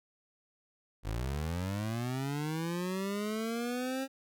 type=linear sweep; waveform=25% pulse; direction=up; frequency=48.65 to 270.7 Hz; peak=-29 dBFS; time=1.03-4.08 s; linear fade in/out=50 ms; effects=none